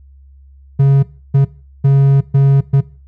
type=tone bursts at uneven times; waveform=triangle; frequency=137.9 Hz; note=C#3; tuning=9 cents flat; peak=-4 dBFS; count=5; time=0.79-1.03 / 1.34-1.45 / 1.84-2.21 / 2.34-2.61 / 2.73-2.81 s; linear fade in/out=10 ms; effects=noise-tail reverb RT60 0.4 s tail -20 dB re dry + added 68 Hz sine -39 dBFS peak until 3.07 s